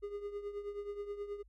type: tone with tremolo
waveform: triangle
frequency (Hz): 408.5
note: G#4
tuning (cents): -29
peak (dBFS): -34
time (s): 0.02-1.43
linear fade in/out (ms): 20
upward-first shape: triangle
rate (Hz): 9.4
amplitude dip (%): 75
effects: added 50 Hz sine -60 dBFS peak until 1.48 s